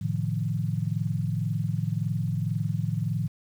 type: chord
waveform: sine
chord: F dominant seventh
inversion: first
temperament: equal with one note detuned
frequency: 110 / 130.81 / 152.71 / 174.61 Hz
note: A2 / C3 / Eb3 / F3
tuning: 0 / 0 / -32 / 0 cents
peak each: -29 / -34 / -29 / -32 dBFS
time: 0.01-3.28 s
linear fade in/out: 10 ms
effects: 9-bit